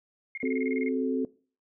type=tone bursts; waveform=sine; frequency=2140 Hz; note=C7; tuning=38 cents sharp; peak=-33 dBFS; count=11; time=0.35-0.886 s; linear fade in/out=2 ms; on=26 ms; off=25 ms
type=chord; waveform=sine; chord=F# diminished; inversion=second; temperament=equal with one note detuned; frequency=261.6 / 370 / 434.7 Hz; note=C4 / F#4 / A4; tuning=0 / 0 / -21 cents; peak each=-27 / -33 / -31 dBFS; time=0.43-1.25 s; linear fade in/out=2 ms
effects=noise-tail reverb RT60 0.4 s tail -21 dB re dry